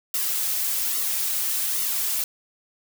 blue noise with flanger, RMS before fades -25 dBFS, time 0.14-2.24 s, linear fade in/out 2 ms, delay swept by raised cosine 1.2 to 4.4 ms, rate 1.2 Hz, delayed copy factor -0.65, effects none

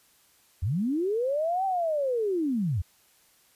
sine linear two-way sweep, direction up then down, 74.9 to 784 to 74.9 Hz, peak -24 dBFS, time 0.62-2.82 s, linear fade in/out 10 ms, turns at 1.65 s, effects white hiss -62 dBFS RMS until 3.55 s + resampled to 32000 Hz

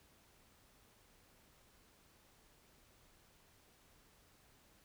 silence, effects pink hiss -68 dBFS RMS until 4.84 s

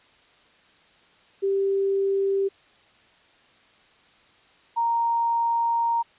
sine tone pair in turn, 392 / 930.4 Hz, G4 / A#5, 0 / -4 cents, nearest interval octave + minor third, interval 1496 cents, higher second, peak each -20 dBFS, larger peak neither, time 1.42-2.49 / 4.76-6.03 s, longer second, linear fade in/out 20 ms, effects white hiss -57 dBFS RMS until 6.18 s + resampled to 8000 Hz

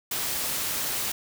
white noise, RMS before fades -29 dBFS, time 0.11-1.12 s, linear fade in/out 5 ms, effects none

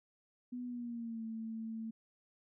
sine tone with pitch glide, 246.8 to 223.7 Hz, B3 to A3, -1 to +29 cents, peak -39 dBFS, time 0.52-1.91 s, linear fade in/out 10 ms, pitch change -170 cents, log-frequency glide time 0.65-1.24 s, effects none

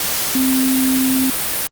sine tone in noise, 261.6 Hz, C4, in tune, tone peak -14 dBFS, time 0.35-1.3 s, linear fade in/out 2 ms, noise white, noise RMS -20 dBFS, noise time 0-1.67 s, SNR +3 dB, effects Opus 48 kbps

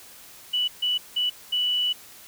sine tone bursts at uneven times, 2960 Hz, F#7, in tune, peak -21 dBFS, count 4, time 0.53-0.68 / 0.82-0.98 / 1.16-1.3 / 1.52-1.93 s, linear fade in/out 10 ms, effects white hiss -47 dBFS RMS until 2.27 s

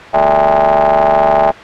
35% pulse ring-modulated tone, 73.6 Hz, D2, 4 cents sharp, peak -3 dBFS, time 0.13-1.52 s, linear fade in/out 20 ms, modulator 724 Hz, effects white hiss -30 dBFS RMS until 1.63 s + low-pass 2000 Hz 12 dB/octave

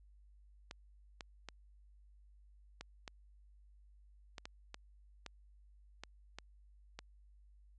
clicks, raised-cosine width 0.2 ms, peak -28 dBFS, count 12, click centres 0.711 / 1.208 / 1.487 / 2.81 / 3.078 / 4.382 / 4.455 / 4.744 / 5.263 / 6.036 / 6.386 / 6.99 s, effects added 50 Hz sine -60 dBFS peak until 7.78 s + resampled to 22050 Hz

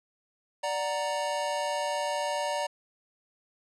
square chord, D augmented, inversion none, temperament equal, 587.3 / 740 / 932.3 Hz, D5 / F#5 / A#5, 0 / 0 / 0 cents, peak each -32 / -37 / -33 dBFS, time 0.63-2.67 s, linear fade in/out 10 ms, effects resampled to 22050 Hz + 10-bit

